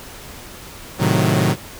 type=chord; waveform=sawtooth; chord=A diminished seventh; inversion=none; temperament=equal with one note detuned; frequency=110 / 132.33 / 155.56 / 185 Hz; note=A2 / C3 / Eb3 / Gb3; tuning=0 / +20 / 0 / 0 cents; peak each=-16 dBFS; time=0.98-1.56 s; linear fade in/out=50 ms; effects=pink hiss -37 dBFS RMS until 1.79 s